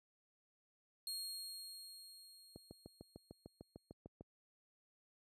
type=tone with exponential decay; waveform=sawtooth; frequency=4262 Hz; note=C8; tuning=31 cents sharp; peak=-38 dBFS; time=1.07-3.93 s; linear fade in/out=1 ms; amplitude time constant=620 ms
type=click train; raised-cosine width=2 ms; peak=-38 dBFS; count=12; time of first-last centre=2.56-4.209 s; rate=6.67 Hz
effects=high-pass 60 Hz 12 dB/octave + resampled to 32000 Hz